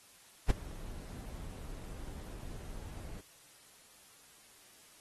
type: noise with ADSR envelope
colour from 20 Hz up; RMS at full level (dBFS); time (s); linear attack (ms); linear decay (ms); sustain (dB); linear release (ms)
brown; -23; 0.48-3.21; 21; 15; -22; 10
effects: white hiss -60 dBFS RMS until 5 s + AAC 32 kbps